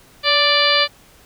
harmonic tone with a mistuned harmonic, 587.3 Hz, D5, in tune, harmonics 1 / 2 / 3 / 4 / 5 / 6 / 7 / 8, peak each -21 / -21 / -21 / -21 / -21 / -21 / -21 / -21 dBFS, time 0.23-0.88 s, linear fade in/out 50 ms, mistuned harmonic 1, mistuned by -36 cents, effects pink hiss -49 dBFS RMS until 1.25 s

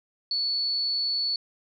sine tone, 4435 Hz, C#8, in tune, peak -24 dBFS, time 0.31-1.36 s, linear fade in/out 2 ms, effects none

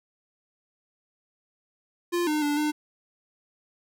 square tone with pitch steps, 348.4 / 303.3 / 292.5 / 300.9 Hz, F4 / D#4 / D4 / D4, -4 / -44 / -7 / +42 cents, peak -24 dBFS, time 2.12-2.72 s, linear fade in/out 20 ms, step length 150 ms, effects none

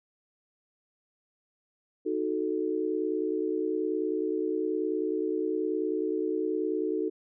sine chord, D# diminished, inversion none, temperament equal, 311.1 / 370 / 440 Hz, D#4 / F#4 / A4, 0 / 0 / 0 cents, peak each -31 dBFS, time 2.05-7.1 s, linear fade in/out 20 ms, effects none

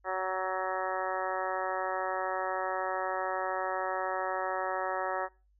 harmonic tone, 187.2 Hz, F#3, 20 cents sharp, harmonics 2 / 3 / 4 / 5 / 6 / 7 / 8 / 9 / 10, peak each -40 / -36 / -36 / -38 / -40 / -38 / -49 / -41 / -43 dBFS, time 0.04-5.29 s, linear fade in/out 50 ms, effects noise-tail reverb RT60 0.3 s tail -22 dB re dry + added 50 Hz sine -64 dBFS peak until 5.59 s

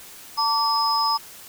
sine tone cluster, 897 / 1150 / 5080 Hz, A5 / D6 / D#8, +33 / -37 / +35 cents, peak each -23 dBFS, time 0.37-1.18 s, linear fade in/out 20 ms, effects white hiss -43 dBFS RMS until 1.48 s

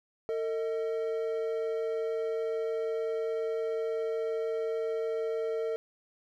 triangle tone pair together, 451.7 / 629.5 Hz, A4 / D#5, +45 / +20 cents, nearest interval tritone, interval 575 cents, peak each -28 / -35 dBFS, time 0.29-5.76 s, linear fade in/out 0 ms, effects none

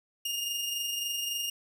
sawtooth tone with amplitude modulation, 2833 Hz, F7, 24 cents sharp, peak -26 dBFS, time 0.25-1.5 s, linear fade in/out 5 ms, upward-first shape sine, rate 23.6 Hz, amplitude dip 35%, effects none

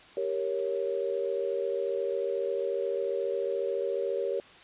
sine chord, G diminished, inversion none, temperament equal, 392 / 466.2 / 554.4 Hz, G4 / Bb4 / Db5, 0 / 0 / 0 cents, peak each -32 dBFS, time 0.17-4.4 s, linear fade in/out 2 ms, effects white hiss -52 dBFS RMS until 4.63 s + resampled to 8000 Hz

